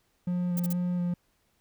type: tone with vibrato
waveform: triangle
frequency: 176.9 Hz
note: F3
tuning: 23 cents sharp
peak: -24 dBFS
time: 0.27-1.14 s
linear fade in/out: 5 ms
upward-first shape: square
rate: 2.1 Hz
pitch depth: 11 cents each way
type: noise bursts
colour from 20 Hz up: violet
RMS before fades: -36 dBFS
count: 3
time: 0.57-0.728 s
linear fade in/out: 2 ms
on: 26 ms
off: 40 ms
effects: pink hiss -71 dBFS RMS until 1.6 s